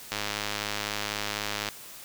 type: click train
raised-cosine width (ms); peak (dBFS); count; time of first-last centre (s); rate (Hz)
0.2; -12; 164; 0.12-1.687; 104
effects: white hiss -45 dBFS RMS until 2.04 s